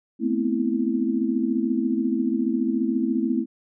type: tone cluster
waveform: sine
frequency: 219.7 / 246 / 260.4 / 328.5 Hz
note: A3 / B3 / C4 / E4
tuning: -2 / -7 / -8 / -6 cents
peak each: -26 dBFS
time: 0.19-3.46 s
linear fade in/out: 50 ms
effects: none